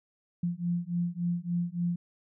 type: beating tone pair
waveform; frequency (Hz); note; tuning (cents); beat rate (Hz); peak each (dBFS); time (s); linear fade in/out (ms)
sine; 172 / 175.5; F3 / F3; -26 / +9; 3.5; -31; 0.43-1.96; 5
effects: none